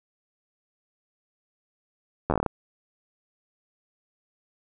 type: slowing click train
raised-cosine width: 1 ms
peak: -9 dBFS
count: 9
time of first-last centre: 2.3-2.463 s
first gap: 11 ms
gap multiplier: 1.17
effects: none